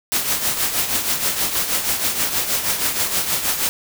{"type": "noise with tremolo", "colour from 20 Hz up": "white", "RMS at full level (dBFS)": -18, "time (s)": [0.12, 3.69], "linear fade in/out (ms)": 0, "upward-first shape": "triangle", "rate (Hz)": 6.3, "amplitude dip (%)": 65, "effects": []}